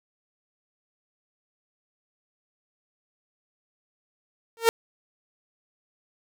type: tone with exponential growth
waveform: sawtooth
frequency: 458.2 Hz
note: A#4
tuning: 30 cents flat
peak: -8 dBFS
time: 4.57-4.69 s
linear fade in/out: 0 ms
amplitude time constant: 24 ms
effects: none